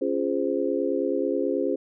sine chord, Db major seventh, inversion none, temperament just, 277.2 / 346.5 / 415.8 / 519.7 Hz, Db4 / F4 / Ab4 / C5, 0 / -14 / +2 / -12 cents, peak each -28 dBFS, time 0.01-1.76 s, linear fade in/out 10 ms, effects none

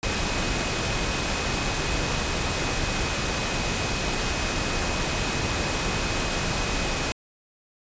sine tone in noise, 2523 Hz, D#7, 23 cents sharp, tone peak -36 dBFS, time 0.03-7.12 s, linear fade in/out 0 ms, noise pink, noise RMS -26 dBFS, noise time 0.03-7.12 s, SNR -13 dB, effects resampled to 16000 Hz

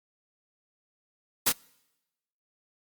white noise with echo, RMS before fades -22 dBFS, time 1.46-1.5 s, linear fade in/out 10 ms, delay 26 ms, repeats 1, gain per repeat -4 dB, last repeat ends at 1.526 s, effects noise-tail reverb RT60 1.0 s tail -26 dB re dry + Opus 48 kbps

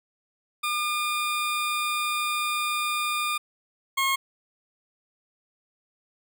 20% pulse tone pair in turn, 1209 / 1081.1 Hz, D6 / C#6, +50 / -44 cents, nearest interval major second, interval 194 cents, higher first, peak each -20 / -17 dBFS, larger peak second, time 0.63-3.38 / 3.97-4.16 s, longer first, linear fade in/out 10 ms, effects none

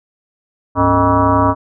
sine tone with frequency modulation, 621 Hz, D#5, 3 cents flat, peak -9 dBFS, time 0.75-1.55 s, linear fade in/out 50 ms, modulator 173 Hz, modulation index 3.4, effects none

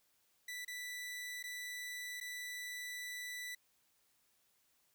sawtooth tone with dropouts, 1975.5 Hz, B6, in tune, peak -39 dBFS, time 0.48-3.55 s, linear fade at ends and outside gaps 5 ms, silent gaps 0.649-0.678 / 1.428-1.438 / 2.202-2.21 s, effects white hiss -75 dBFS RMS until 4.94 s

